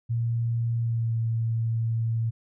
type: tone with pitch glide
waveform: sine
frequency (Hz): 116.54 to 114.01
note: A#2 to A#2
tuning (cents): 0 to -38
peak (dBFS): -23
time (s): 0.09-2.31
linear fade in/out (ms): 20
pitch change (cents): -38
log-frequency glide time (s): 0.78-1.15
effects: none